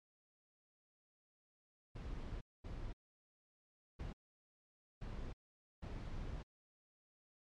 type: noise bursts at uneven times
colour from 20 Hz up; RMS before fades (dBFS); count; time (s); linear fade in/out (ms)
brown; -45; 5; 1.95-2.41 / 2.64-2.93 / 3.99-4.13 / 5.01-5.33 / 5.82-6.43; 10
effects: low-pass 5000 Hz 12 dB/octave + MP3 64 kbps